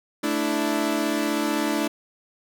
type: chord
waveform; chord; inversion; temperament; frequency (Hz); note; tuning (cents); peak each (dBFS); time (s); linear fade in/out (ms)
sawtooth; A suspended fourth; none; equal; 220 / 293.7 / 329.6; A3 / D4 / E4; 0 / 0 / 0; -25 / -21 / -23; 0.23-1.88; 10
effects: none